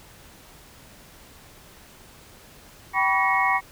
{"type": "tone cluster", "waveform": "sine", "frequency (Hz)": [772, 979, 1133, 1891, 2195], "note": ["G5", "B5", "C#6", "A#6", "C#7"], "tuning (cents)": [-27, -15, 37, 24, -18], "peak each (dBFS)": -25, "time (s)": [2.93, 3.61], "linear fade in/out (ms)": 50, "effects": ["pink hiss -49 dBFS RMS until 3.71 s"]}